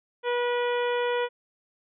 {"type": "harmonic tone with a mistuned harmonic", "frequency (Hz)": 485.4, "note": "B4", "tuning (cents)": -30, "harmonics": [1, 2, 3, 4, 5, 6, 7], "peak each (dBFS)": [-25, -31, -35, -37, -39, -41, -42], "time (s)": [0.23, 1.29], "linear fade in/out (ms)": 50, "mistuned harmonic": 6, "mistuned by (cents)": 36, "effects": []}